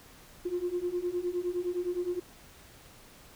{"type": "beating tone pair", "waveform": "sine", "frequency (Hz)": [349.1, 358.8], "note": ["F4", "F4"], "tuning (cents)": [-1, 47], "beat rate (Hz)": 9.7, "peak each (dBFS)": [-33, -31], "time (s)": [0.45, 2.2], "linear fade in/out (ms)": 10, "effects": ["tanh soft clip ceiling -22 dBFS", "pink hiss -54 dBFS RMS until 3.35 s"]}